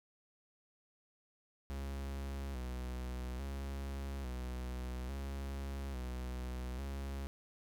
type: tone with vibrato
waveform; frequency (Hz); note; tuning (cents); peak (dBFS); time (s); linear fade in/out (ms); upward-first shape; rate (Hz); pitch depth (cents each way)
45% pulse; 65.41; C2; 0; -39; 1.7-7.27; 0; square; 0.59; 76
effects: none